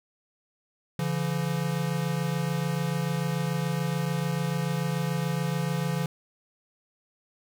square tone pair together, 142.11 / 169 Hz, C#3 / E3, +43 / +43 cents, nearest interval minor third, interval 300 cents, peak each -30 / -29 dBFS, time 0.99-6.06 s, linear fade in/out 2 ms, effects none

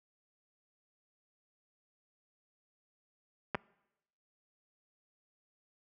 clicks, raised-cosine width 0.5 ms, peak -17 / -18 dBFS, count 2, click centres 3.547 / 3.552 s, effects noise-tail reverb RT60 0.9 s tail -24 dB re dry + high-pass 80 Hz 12 dB/octave

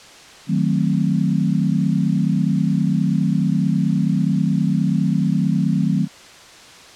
sine chord, D# diminished seventh, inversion none, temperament equal, 155.56 / 185 / 220 / 261.6 Hz, D#3 / F#3 / A3 / C4, 0 / 0 / 0 / 0 cents, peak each -20 / -19 / -22 / -24 dBFS, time 0.47-6.08 s, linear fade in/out 50 ms, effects white hiss -42 dBFS RMS until 6.95 s + low-pass 6000 Hz 12 dB/octave

